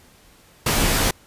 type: noise with comb filter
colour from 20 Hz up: pink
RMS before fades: -19 dBFS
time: 0.66-1.11 s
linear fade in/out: 5 ms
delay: 16 ms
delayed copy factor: -0.85
effects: pink hiss -52 dBFS RMS until 1.26 s + resampled to 32000 Hz